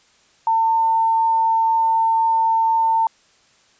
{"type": "tone", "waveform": "sine", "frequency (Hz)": 901, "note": "A5", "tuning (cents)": 41, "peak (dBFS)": -14, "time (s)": [0.47, 3.07], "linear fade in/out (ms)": 2, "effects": ["white hiss -56 dBFS RMS until 3.79 s", "resampled to 16000 Hz"]}